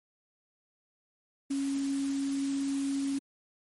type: tone in noise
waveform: sine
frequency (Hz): 275.6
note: C#4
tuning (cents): -10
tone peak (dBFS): -28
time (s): 1.5-3.19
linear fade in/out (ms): 10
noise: white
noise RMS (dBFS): -44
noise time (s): 1.5-3.19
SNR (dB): +13
effects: MP3 48 kbps